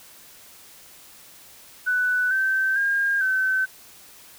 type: tone with pitch steps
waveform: sine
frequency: 1491 / 1549 / 1614 / 1530 Hz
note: F#6 / G6 / G#6 / G6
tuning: +13 / -21 / -50 / -42 cents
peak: -19 dBFS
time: 1.86-3.66 s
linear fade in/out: 20 ms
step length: 450 ms
effects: white hiss -48 dBFS RMS until 4.38 s